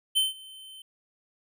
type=tone with ADSR envelope; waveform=square; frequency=3081 Hz; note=G7; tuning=31 cents flat; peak=-20 dBFS; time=0.15-0.82 s; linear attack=22 ms; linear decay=160 ms; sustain=-24 dB; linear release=3 ms; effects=none